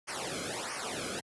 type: noise with flanger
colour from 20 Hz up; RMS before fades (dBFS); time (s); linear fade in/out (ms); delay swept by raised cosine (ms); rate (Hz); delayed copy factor
pink; -37; 0.07-1.21; 20; 0.26 to 1.11; 1.5; -0.95
effects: high-pass 80 Hz 12 dB/octave + resampled to 24000 Hz